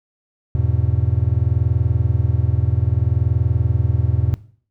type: chord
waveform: triangle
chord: E major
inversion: none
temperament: just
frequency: 82.41 / 103.01 / 123.61 Hz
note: E2 / G#2 / B2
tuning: 0 / -14 / +2 cents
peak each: -18 dBFS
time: 0.55-4.34 s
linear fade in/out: 0 ms
effects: noise-tail reverb RT60 0.5 s tail -19 dB re dry